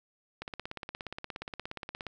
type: click train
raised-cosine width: 0.3 ms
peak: -22 dBFS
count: 29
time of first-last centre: 0.42-2.067 s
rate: 17 Hz
effects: none